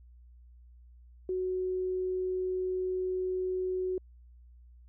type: tone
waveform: sine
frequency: 370 Hz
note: F#4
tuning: in tune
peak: -29 dBFS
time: 1.29-3.98 s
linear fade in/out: 2 ms
effects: added 60 Hz sine -52 dBFS peak until 4.88 s